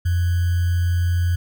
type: tone with sample-and-hold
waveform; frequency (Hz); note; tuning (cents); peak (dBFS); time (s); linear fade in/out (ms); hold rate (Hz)
sine; 87.31; F2; 0; -16; 0.05-1.36; 10; 1575
effects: none